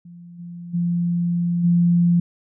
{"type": "tone with level steps", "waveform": "sine", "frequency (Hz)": 173, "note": "F3", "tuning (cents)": -16, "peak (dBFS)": [-38, -32, -18, -13], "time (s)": [0.05, 2.2], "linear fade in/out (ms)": 5, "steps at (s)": [0.38, 0.73, 1.63], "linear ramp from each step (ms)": 20, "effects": []}